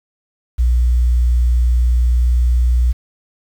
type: tone with pitch glide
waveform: sine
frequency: 60.4 to 60.75 Hz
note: B1 to B1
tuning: -38 to -28 cents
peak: -9 dBFS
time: 0.58-2.93 s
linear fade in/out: 20 ms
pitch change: +10 cents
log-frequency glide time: 2.17-2.27 s
effects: tanh soft clip ceiling -7 dBFS + 7-bit